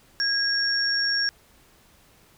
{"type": "tone pair together", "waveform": "sine", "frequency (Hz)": [1639, 5522], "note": ["G#6", "F8"], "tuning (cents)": [-23, -20], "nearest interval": "octave + major sixth", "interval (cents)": 2103, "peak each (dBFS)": [-25, -23], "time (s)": [0.2, 1.29], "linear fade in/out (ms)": 0, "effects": ["pink hiss -57 dBFS RMS until 2.37 s"]}